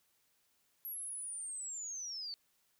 sine linear sweep, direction down, 11700 to 4435 Hz, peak -40 dBFS, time 0.85-2.34 s, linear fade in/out 0 ms, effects white hiss -75 dBFS RMS until 2.79 s

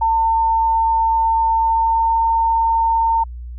sine tone with pitch glide, 902 to 908.8 Hz, A5 to A#5, +43 to -44 cents, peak -13 dBFS, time 0.01-3.24 s, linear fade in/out 10 ms, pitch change +13 cents, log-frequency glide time 1.57-2.18 s, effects added 60 Hz sine -28 dBFS peak until 3.58 s

